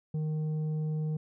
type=tone with tanh clipping; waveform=triangle; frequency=154.8 Hz; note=D#3; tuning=9 cents flat; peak=-30 dBFS; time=0.14-1.17 s; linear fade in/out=5 ms; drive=10 dB; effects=none